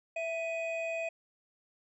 triangle tone pair together, 660.3 / 2500 Hz, E5 / D#7, +3 / +8 cents, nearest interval octave + major seventh, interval 2305 cents, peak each -32 / -36 dBFS, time 0.16-1.09 s, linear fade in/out 5 ms, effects resampled to 22050 Hz

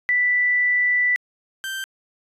sine / 30% pulse tone pair in turn, 1975.5 / 1563.2 Hz, B6 / G6, 0 / -5 cents, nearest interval major third, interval 405 cents, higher first, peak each -16 / -24 dBFS, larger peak first, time 0.09-1.16 / 1.64-1.84 s, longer first, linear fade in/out 0 ms, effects resampled to 32000 Hz

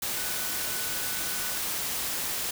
sine tone in noise, 1486 Hz, F#6, 7 cents sharp, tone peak -42 dBFS, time 0.17-1.58 s, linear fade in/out 5 ms, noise white, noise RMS -31 dBFS, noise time 0.02-2.51 s, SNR -14 dB, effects none

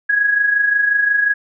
sine tone with amplitude modulation, 1661.2 Hz, G#6, in tune, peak -10 dBFS, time 0.09-1.34 s, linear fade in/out 10 ms, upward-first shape sine, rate 25.6 Hz, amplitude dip 55%, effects none

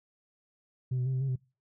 sine tone with pitch steps, 127.9 / 125.3 / 132 / 129.1 / 135.4 / 128.6 Hz, C3 / B2 / C3 / C3 / C#3 / C3, -39 / +25 / +16 / -23 / -40 / -30 cents, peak -25 dBFS, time 0.91-1.36 s, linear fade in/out 10 ms, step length 75 ms, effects noise-tail reverb RT60 0.3 s tail -24 dB re dry + tanh soft clip ceiling -26 dBFS

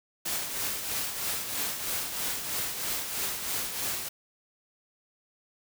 white noise with tremolo, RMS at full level -30 dBFS, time 0.25-4.09 s, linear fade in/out 10 ms, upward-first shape triangle, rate 3.1 Hz, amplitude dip 55%, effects none

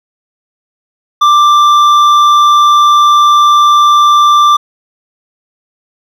sine tone with hard clipping, 1180 Hz, D6, 8 cents sharp, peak -5 dBFS, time 1.21-4.57 s, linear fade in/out 10 ms, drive 7 dB, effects none

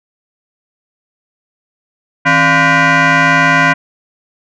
sine tone with frequency modulation, 268.4 Hz, C4, 44 cents sharp, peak -4 dBFS, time 2.25-3.74 s, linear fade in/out 20 ms, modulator 429 Hz, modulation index 4.7, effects tanh soft clip ceiling -6 dBFS

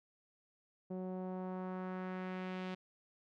sawtooth tone with low-pass filter sweep, 185 Hz, F#3, in tune, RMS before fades -42 dBFS, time 0.9-2.75 s, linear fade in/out 10 ms, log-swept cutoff 530 to 3300 Hz, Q 1.3, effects none

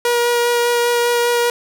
sawtooth tone with vibrato, 478.2 Hz, A#4, 44 cents sharp, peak -10 dBFS, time 0.05-1.5 s, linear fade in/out 2 ms, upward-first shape sine, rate 5 Hz, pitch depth 10 cents each way, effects none

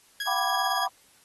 20% pulse tone with tremolo, 1657 Hz, G#6, 4 cents flat, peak -23 dBFS, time 0.2-0.86 s, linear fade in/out 2 ms, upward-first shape sine, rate 18 Hz, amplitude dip 50%
sine chord, G dominant seventh, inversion third, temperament equal with one note detuned, 698.5 / 767.4 / 987.8 / 1174.7 Hz, F5 / G5 / B5 / D6, 0 / -37 / 0 / 0 cents, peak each -34 / -29 / -30 / -31 dBFS, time 0.27-0.88 s, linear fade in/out 5 ms
effects white hiss -59 dBFS RMS until 1.24 s + AAC 32 kbps

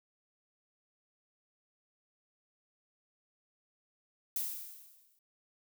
violet noise with exponential decay, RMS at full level -33 dBFS, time 4.36-5.19 s, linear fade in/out 2 ms, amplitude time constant 180 ms, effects none

